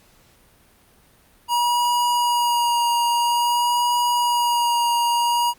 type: tone with vibrato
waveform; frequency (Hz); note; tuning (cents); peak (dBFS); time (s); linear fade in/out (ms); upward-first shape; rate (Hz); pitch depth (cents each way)
square; 956; A#5; +43; -18; 1.48-5.54; 50; sine; 0.5; 16
effects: pink hiss -55 dBFS RMS until 5.58 s + Opus 48 kbps